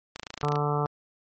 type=click train; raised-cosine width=0.2 ms; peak=-18 dBFS; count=12; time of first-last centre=0.16-0.557 s; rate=27.7 Hz
type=harmonic tone; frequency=146.83 Hz; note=D3; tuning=in tune; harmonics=1 / 2 / 3 / 4 / 5 / 6 / 7 / 8 / 9; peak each=-27 / -38 / -30 / -38 / -33 / -34 / -37 / -33 / -36 dBFS; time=0.43-0.86 s; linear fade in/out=0 ms
effects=MP3 32 kbps